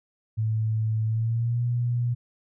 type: tone with pitch glide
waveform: sine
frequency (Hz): 110 to 120.65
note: A2 to B2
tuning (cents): 0 to -40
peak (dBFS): -22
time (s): 0.37-2.15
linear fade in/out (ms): 20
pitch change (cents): +160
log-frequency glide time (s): 1.06-1.63
effects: none